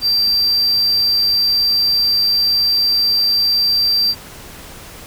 triangle tone, 4699 Hz, D8, in tune, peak -11 dBFS, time 0.01-4.15 s, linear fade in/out 50 ms, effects pink hiss -36 dBFS RMS until 5.06 s

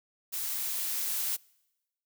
blue noise with level ramp, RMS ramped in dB -34 to -31 dBFS, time 0.32-1.37 s, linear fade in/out 20 ms, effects noise-tail reverb RT60 1.0 s tail -26 dB re dry

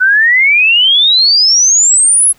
sine exponential sweep, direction up, 1480 to 10920 Hz, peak -5 dBFS, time 0-2.33 s, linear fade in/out 20 ms, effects pink hiss -48 dBFS RMS until 2.38 s

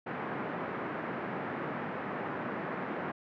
pink band-pass noise, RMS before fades -37 dBFS, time 0.06-3.12 s, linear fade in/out 10 ms, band 160 to 1900 Hz, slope 24 dB/octave, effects none

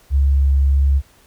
sine tone with vibrato, 69 Hz, C#2, 7 cents flat, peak -11 dBFS, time 0.1-1.02 s, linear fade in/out 50 ms, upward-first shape triangle, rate 1.7 Hz, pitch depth 8 cents each way, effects pink hiss -52 dBFS RMS until 1.26 s

